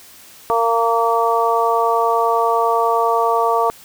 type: harmonic tone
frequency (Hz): 230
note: A#3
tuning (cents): -23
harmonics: 2 / 3 / 4 / 5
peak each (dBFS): -19 / -19 / -19 / -19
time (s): 0.5-3.7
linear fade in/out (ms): 0
effects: white hiss -43 dBFS RMS until 3.84 s